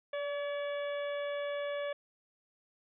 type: harmonic tone with a mistuned harmonic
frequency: 570 Hz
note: C#5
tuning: 48 cents sharp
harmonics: 1 / 2 / 3 / 4 / 5 / 6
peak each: -34 / -46 / -45 / -48 / -54 / -51 dBFS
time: 0.13-1.93 s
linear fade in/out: 5 ms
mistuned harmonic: 1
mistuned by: +18 cents
effects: none